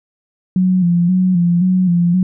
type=tone with vibrato; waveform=sine; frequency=178.8 Hz; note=F3; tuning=41 cents sharp; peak=-10 dBFS; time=0.56-2.23 s; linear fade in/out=2 ms; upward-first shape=square; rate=1.9 Hz; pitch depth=55 cents each way; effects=none